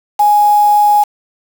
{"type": "tone with quantisation", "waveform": "sine", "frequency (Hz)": 830.6, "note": "G#5", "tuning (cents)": 0, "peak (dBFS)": -6, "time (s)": [0.19, 1.04], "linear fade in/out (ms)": 10, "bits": 4, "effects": []}